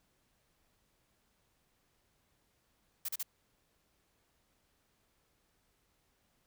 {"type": "noise bursts", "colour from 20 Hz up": "blue", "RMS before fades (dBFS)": -37, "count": 3, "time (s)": [3.05, 3.23], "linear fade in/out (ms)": 5, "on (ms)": 36, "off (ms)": 36, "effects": ["pink hiss -75 dBFS RMS until 6.46 s"]}